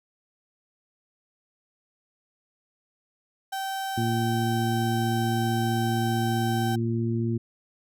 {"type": "tone", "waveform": "35% pulse", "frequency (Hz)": 775, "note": "G5", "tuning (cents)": -20, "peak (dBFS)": -27, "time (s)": [3.52, 6.76], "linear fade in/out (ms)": 10}
{"type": "harmonic tone", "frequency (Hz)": 115.4, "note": "A#2", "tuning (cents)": -17, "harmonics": [1, 2, 3], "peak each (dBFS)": [-26, -28, -31], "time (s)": [3.97, 7.38], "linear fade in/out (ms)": 10}
{"effects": []}